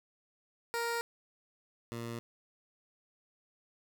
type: tone pair in turn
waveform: 15% pulse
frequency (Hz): 467.6 / 116.9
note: A#4 / A#2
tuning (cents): +5 / +5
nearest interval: 2 octaves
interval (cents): 2400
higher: first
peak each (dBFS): -26 / -32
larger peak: first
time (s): 0.74-1.01 / 1.92-2.19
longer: neither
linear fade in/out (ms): 0
effects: none